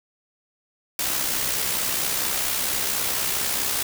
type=noise with amplitude modulation; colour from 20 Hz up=white; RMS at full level=-23 dBFS; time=0.99-3.83 s; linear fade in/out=2 ms; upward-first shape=sine; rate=64.4 Hz; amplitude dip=40%; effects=none